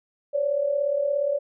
sine tone pair together, 537.9 / 575 Hz, C5 / D5, +48 / -37 cents, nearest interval minor second, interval 115 cents, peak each -28 / -22 dBFS, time 0.33-1.39 s, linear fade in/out 20 ms, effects none

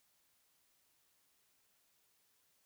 silence, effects white hiss -75 dBFS RMS until 2.65 s

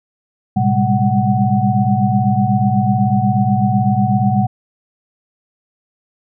sine tone cluster, 111.8 / 129.3 / 196.6 / 204.7 / 746 Hz, A2 / C3 / G3 / G#3 / F#5, +28 / -20 / +5 / -25 / +14 cents, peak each -18 dBFS, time 0.56-4.47 s, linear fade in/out 10 ms, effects none

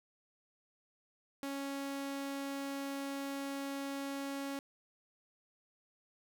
sawtooth tone, 276.9 Hz, C#4, 2 cents flat, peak -34 dBFS, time 1.43-4.59 s, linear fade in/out 0 ms, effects none

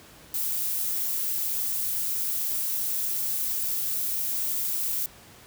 violet noise, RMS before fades -28 dBFS, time 0.34-5.06 s, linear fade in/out 2 ms, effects pink hiss -50 dBFS RMS until 5.46 s + high-pass 60 Hz 12 dB/octave

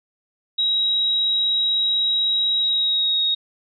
sine tone with pitch glide, 3834 to 3759 Hz, A#7 to A#7, +48 to +14 cents, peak -17 dBFS, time 0.58-3.35 s, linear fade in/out 10 ms, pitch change -34 cents, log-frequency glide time 2.58-3.24 s, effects none

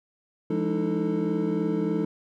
triangle tone cluster, 170.2 / 207.1 / 299.1 / 322.4 / 443.1 Hz, F3 / G#3 / D4 / E4 / A4, -44 / -5 / +32 / -38 / +12 cents, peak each -28 dBFS, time 0.5-2.05 s, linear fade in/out 5 ms, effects none

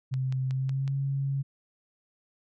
sine tone with pitch glide, 130.81 to 137.55 Hz, C3 to C#3, 0 to -13 cents, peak -26 dBFS, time 0.11-1.43 s, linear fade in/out 20 ms, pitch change +87 cents, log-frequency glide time 0.5-0.94 s
click train, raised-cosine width 0.2 ms, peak -27 dBFS, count 5, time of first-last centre 0.14-0.878 s, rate 5.42 Hz
effects none

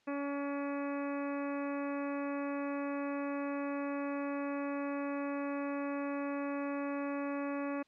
harmonic tone, 282.8 Hz, C#4, 35 cents sharp, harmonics 1 / 2 / 3 / 4 / 5 / 6 / 7 / 8 / 9, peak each -36 / -40 / -48 / -45 / -51 / -51 / -54 / -56 / -51 dBFS, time 0.07-7.83 s, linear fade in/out 10 ms, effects white hiss -71 dBFS RMS until 7.87 s + low-pass 4000 Hz 12 dB/octave

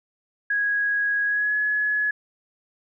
sine tone with pitch glide, 1656 to 1694.7 Hz, G#6 to G#6, -5 to +35 cents, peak -20 dBFS, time 0.5-2.11 s, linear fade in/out 5 ms, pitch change +40 cents, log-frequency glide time 1.25-1.55 s, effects none

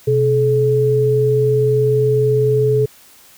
sine tone pair together, 127.3 / 429 Hz, C3 / A4, -47 / -44 cents, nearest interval octave + major sixth, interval 2103 cents, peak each -16 / -13 dBFS, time 0.07-2.86 s, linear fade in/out 10 ms, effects white hiss -46 dBFS RMS until 3.37 s

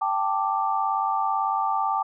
sine chord, G suspended second, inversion none, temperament just, 784 / 882 / 1176 Hz, G5 / A5 / D6, 0 / +4 / +2 cents, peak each -26 dBFS, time 0.01-2.03 s, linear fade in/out 10 ms, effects none

